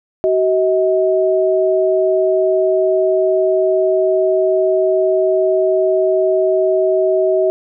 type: tone pair together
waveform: sine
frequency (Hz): 377.9 / 635.5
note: F#4 / D#5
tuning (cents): +37 / +36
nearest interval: major sixth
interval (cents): 899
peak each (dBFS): -14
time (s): 0.24-7.5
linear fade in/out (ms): 0
effects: none